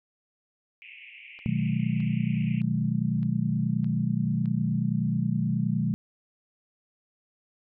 white band-pass noise, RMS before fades -47 dBFS, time 0.82-2.61 s, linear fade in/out 0 ms, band 2100 to 2800 Hz, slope 96 dB/octave
click train, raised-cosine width 0.3 ms, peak -35 dBFS, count 6, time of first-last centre 1.39-4.457 s, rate 1.63 Hz
sine chord, B dominant seventh, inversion none, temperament equal with one note detuned, 123.47 / 155.56 / 185 / 214.5 Hz, B2 / D#3 / F#3 / A3, 0 / 0 / 0 / -44 cents, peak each -29 dBFS, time 1.46-5.94 s, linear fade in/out 0 ms
effects none

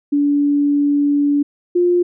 sine tone pair in turn, 287.9 / 353 Hz, D4 / F4, -34 / +19 cents, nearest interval major third, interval 353 cents, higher second, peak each -12 / -11 dBFS, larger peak second, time 0.12-1.43 / 1.75-2.03 s, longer first, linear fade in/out 10 ms, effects none

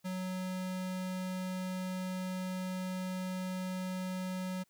square tone, 185 Hz, F#3, in tune, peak -36 dBFS, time 0.04-4.64 s, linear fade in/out 20 ms, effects white hiss -74 dBFS RMS until 4.69 s

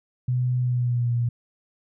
sine tone with pitch glide, 125.2 to 119.41 Hz, B2 to A#2, +24 to +42 cents, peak -20 dBFS, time 0.28-1.29 s, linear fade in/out 5 ms, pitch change -82 cents, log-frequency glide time 0.59-1.13 s, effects none

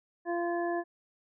harmonic tone, 344.5 Hz, F4, 24 cents flat, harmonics 1 / 2 / 3 / 5, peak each -31 / -33 / -41 / -40 dBFS, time 0.25-0.84 s, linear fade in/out 50 ms, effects none

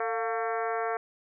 harmonic tone with a mistuned harmonic, 225 Hz, A3, 39 cents sharp, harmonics 2 / 3 / 4 / 5 / 6 / 7 / 8 / 9 / 10, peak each -32 / -32 / -39 / -37 / -37 / -40 / -42 / -46 / -46 dBFS, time 0-0.97 s, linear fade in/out 2 ms, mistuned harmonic 3, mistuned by +62 cents, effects none

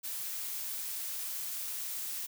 blue noise, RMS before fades -38 dBFS, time 0.03-2.27 s, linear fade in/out 20 ms, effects none

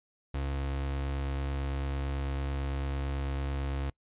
35% pulse tone, 69 Hz, C#2, 7 cents flat, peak -29 dBFS, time 0.34-3.9 s, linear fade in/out 5 ms, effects noise-tail reverb RT60 0.1 s tail -24 dB re dry + resampled to 8000 Hz

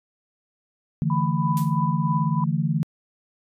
sine chord, D suspended second, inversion none, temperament just, 146.83 / 165.19 / 220.2 Hz, D3 / E3 / A3, 0 / +4 / +2 cents, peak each -24 / -23 / -28 dBFS, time 1.02-2.83 s, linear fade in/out 0 ms
sine tone with tremolo, 994 Hz, B5, 11 cents sharp, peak -23 dBFS, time 1.1-2.44 s, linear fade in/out 2 ms, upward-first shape triangle, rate 3.1 Hz, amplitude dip 65%
blue noise with exponential decay, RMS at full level -31 dBFS, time 1.57-1.79 s, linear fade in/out 0 ms, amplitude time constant 47 ms
effects resampled to 32000 Hz

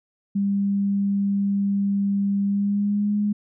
sine tone with pitch glide, 199.4 to 207.1 Hz, G3 to G#3, +30 to -5 cents, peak -19 dBFS, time 0.35-3.33 s, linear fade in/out 10 ms, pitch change +65 cents, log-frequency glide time 2.44-3.15 s, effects none

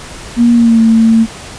sine tone with pitch glide, 237 to 225.3 Hz, A#3 to A3, +29 to +41 cents, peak -4 dBFS, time 0.36-1.27 s, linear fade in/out 50 ms, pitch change -88 cents, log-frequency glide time 0.54-0.8 s, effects pink hiss -29 dBFS RMS until 1.58 s + resampled to 22050 Hz

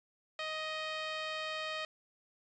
10% pulse tone, 625 Hz, D#5, 8 cents sharp, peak -28 dBFS, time 0.39-1.85 s, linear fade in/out 2 ms, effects resampled to 16000 Hz + 9-bit

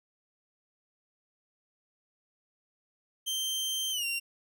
sawtooth tone with pitch glide, 3136 to 2762 Hz, G7 to F7, 0 to -20 cents, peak -27 dBFS, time 3.26-4.2 s, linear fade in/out 20 ms, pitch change -220 cents, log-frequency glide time 3.91-4.05 s, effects none

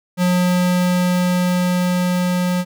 square tone with level ramp, 179.7 Hz, F3, 50 cents sharp, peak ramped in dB -14 to -17 dBFS, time 0.17-2.65 s, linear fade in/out 50 ms, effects none

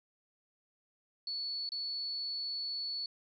sine tone with dropouts, 4428 Hz, C#8, 3 cents flat, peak -35 dBFS, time 1.27-3.06 s, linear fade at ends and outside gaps 2 ms, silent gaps 1.691-1.719 s, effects none

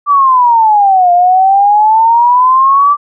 sine exponential two-way sweep, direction down then up, 1174.7 to 698.5 to 1174.7 Hz, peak -4 dBFS, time 0.06-2.97 s, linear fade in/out 50 ms, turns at 1.12 s, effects none

